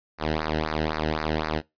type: tone with flanger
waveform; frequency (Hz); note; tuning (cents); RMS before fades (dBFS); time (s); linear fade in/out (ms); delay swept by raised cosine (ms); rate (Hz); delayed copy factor
sawtooth; 77.78; D#2; 0; -27; 0.18-1.62; 50; 0.3 to 0.89; 3.9; -1
effects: noise-tail reverb RT60 0.2 s tail -22 dB re dry + resampled to 11025 Hz